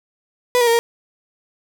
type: tone with pitch steps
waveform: 35% pulse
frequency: 493.9 / 477.8 / 462.3 / 468 Hz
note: B4 / A#4 / A#4 / A#4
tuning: 0 / +43 / -14 / +7 cents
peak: -11 dBFS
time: 0.55-0.79 s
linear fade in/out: 0 ms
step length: 60 ms
effects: none